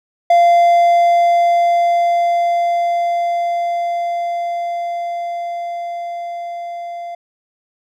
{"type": "tone with level ramp", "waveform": "triangle", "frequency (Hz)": 691, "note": "F5", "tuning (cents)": -19, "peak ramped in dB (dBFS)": [-5, -23], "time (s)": [0.3, 7.15], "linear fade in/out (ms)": 5, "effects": []}